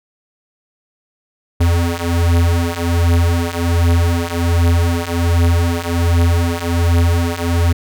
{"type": "beating tone pair", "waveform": "square", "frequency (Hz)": [84.5, 85.8], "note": ["E2", "F2"], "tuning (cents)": [43, -30], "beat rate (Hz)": 1.3, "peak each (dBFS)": [-17, -15], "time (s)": [1.6, 7.73], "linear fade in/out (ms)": 10, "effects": []}